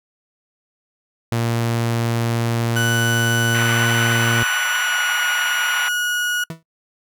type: tone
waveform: sawtooth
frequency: 116.54 Hz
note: A#2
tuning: in tune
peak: -14 dBFS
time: 1.32-4.43 s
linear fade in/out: 0 ms
type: tone with pitch glide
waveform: 35% pulse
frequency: 1487 to 1453.9 Hz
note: F#6 to F#6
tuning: +8 to -31 cents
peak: -17 dBFS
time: 2.76-6.44 s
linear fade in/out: 5 ms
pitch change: -39 cents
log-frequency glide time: 4.19-5.16 s
type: band-pass noise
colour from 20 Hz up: white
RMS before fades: -25 dBFS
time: 3.54-5.89 s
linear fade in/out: 10 ms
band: 870 to 2600 Hz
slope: 24 dB/octave
type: tone with exponential decay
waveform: 40% pulse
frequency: 163.1 Hz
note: E3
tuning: 18 cents flat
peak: -22 dBFS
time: 6.5-6.63 s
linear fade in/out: 2 ms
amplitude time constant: 27 ms
effects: noise-tail reverb RT60 0.1 s tail -25 dB re dry